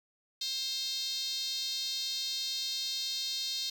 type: tone with high-pass filter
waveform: 5% pulse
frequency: 529 Hz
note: C5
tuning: 19 cents sharp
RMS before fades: -35 dBFS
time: 0.41-3.7 s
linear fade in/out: 5 ms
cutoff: 4000 Hz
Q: 4.9
effects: 10-bit